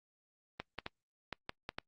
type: clicks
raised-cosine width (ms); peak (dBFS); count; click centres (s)
0.3; -22; 7; 0.6 / 0.787 / 0.864 / 1.327 / 1.494 / 1.691 / 1.785
effects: noise-tail reverb RT60 0.1 s tail -26 dB re dry + Opus 24 kbps